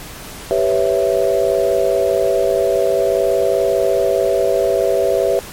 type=chord; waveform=sine; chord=C# half-diminished seventh; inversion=second; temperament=equal; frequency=392 / 493.9 / 554.4 / 659.3 Hz; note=G4 / B4 / C#5 / E5; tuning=0 / 0 / 0 / 0 cents; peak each=-18 dBFS; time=0.51-5.39 s; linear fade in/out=0 ms; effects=pink hiss -33 dBFS RMS until 5.52 s + MP3 64 kbps